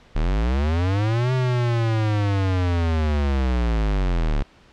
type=linear two-way sweep; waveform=square; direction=up then down; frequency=34.4 to 130 to 34.4 Hz; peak=-19 dBFS; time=0.15-4.43 s; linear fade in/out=10 ms; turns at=1.33 s; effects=pink hiss -52 dBFS RMS until 4.72 s + low-pass 4000 Hz 12 dB/octave